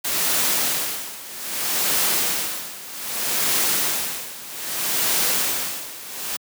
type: noise with tremolo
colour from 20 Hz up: white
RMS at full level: -20 dBFS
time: 0.04-6.37 s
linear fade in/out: 10 ms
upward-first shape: sine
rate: 0.63 Hz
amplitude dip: 85%
effects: high-pass 150 Hz 12 dB/octave